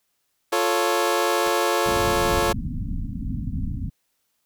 20% pulse chord, F augmented, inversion none, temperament equal, 349.2 / 440 / 554.4 Hz, F4 / A4 / C#5, 0 / 0 / 0 cents, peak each -19 dBFS, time 0.52-2.53 s, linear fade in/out 10 ms
pink noise with exponential decay, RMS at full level -27 dBFS, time 1.46-1.53 s, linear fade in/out 5 ms, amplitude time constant 15 ms
pink low-pass noise, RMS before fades -28 dBFS, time 1.85-3.9 s, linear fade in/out 10 ms, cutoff 280 Hz, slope 96 dB/octave
effects white hiss -72 dBFS RMS until 4.45 s

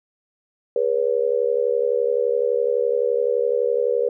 sine tone with amplitude modulation, 484.1 Hz, B4, 35 cents flat, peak -13 dBFS, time 0.76-4.09 s, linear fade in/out 2 ms, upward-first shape sine, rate 71.8 Hz, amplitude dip 100%, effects none

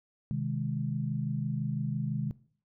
sine chord, Ab major, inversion first, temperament just, 129.78 / 155.74 / 207.7 Hz, C3 / Eb3 / Ab3, -14 / +2 / 0 cents, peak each -33 / -33 / -35 dBFS, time 0.31-2.31 s, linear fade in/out 0 ms, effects noise-tail reverb RT60 0.5 s tail -19 dB re dry

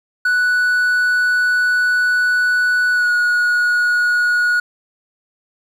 triangle tone with pitch glide, 1480 to 1453.7 Hz, F#6 to F#6, 0 to -31 cents, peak -11 dBFS, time 0.25-4.6 s, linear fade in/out 5 ms, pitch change -31 cents, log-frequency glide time 2.92-3.11 s, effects 8-bit

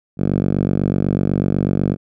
5% pulse tone with band-pass filter, 48.04 Hz, G1, 34 cents flat, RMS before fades -18 dBFS, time 0.17-1.97 s, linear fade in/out 50 ms, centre 170 Hz, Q 1.3, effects none

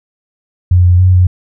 sine tone with pitch steps, 89.5 / 89 / 92.1 / 90.7 Hz, F2 / F2 / F#2 / F#2, +43 / +33 / -7 / -34 cents, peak -4 dBFS, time 0.71-1.27 s, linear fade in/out 5 ms, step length 140 ms, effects none

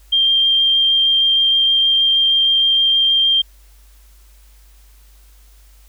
sine tone with vibrato, 3183 Hz, G7, 26 cents sharp, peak -11 dBFS, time 0.12-3.42 s, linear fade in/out 10 ms, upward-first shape triangle, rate 6.4 Hz, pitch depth 8 cents each way, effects added 50 Hz sine -44 dBFS peak until 5.88 s + white hiss -54 dBFS RMS until 5.88 s

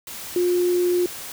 sine tone in noise, 355.4 Hz, F4, 30 cents sharp, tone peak -17 dBFS, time 0.36-1.06 s, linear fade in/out 2 ms, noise white, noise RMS -35 dBFS, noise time 0.07-1.32 s, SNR +15 dB, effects none

